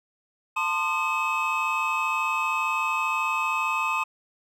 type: tone cluster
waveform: triangle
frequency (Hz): 891 / 1044 / 1219 / 2567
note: A5 / C6 / D#6 / E7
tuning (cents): +22 / -4 / -36 / -47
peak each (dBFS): -29 / -27 / -27 / -26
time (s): 0.56-4.04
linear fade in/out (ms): 10
effects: none